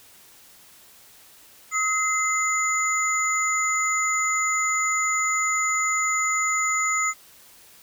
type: tone cluster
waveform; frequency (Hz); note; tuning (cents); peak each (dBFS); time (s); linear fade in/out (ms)
sine; 1278 / 2068 / 6950; D#6 / C7 / A8; +46 / -21 / -22; -25; 1.71-7.14; 50
effects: white hiss -51 dBFS RMS until 7.82 s